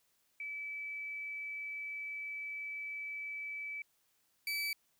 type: tone pair in turn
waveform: sine / 30% pulse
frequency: 2303 / 2303 Hz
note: D7 / D7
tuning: -34 / -34 cents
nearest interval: unison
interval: 0 cents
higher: neither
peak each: -39 / -32 dBFS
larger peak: second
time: 0.4-3.82 / 4.47-4.73 s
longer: first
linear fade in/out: 2 ms
effects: white hiss -75 dBFS RMS until 4.99 s